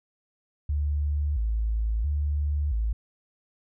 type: tone with vibrato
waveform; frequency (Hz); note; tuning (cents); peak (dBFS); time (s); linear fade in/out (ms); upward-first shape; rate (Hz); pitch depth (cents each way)
sine; 63.4; B1; +46; -23; 0.69-2.93; 5; square; 0.74; 250
effects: none